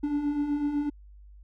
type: beating tone pair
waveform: triangle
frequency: 284.4 / 292.4 Hz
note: C#4 / D4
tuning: +45 / -7 cents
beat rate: 8 Hz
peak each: -32 / -24 dBFS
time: 0.03-0.9 s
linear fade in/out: 10 ms
effects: added 50 Hz sine -47 dBFS peak until 1.43 s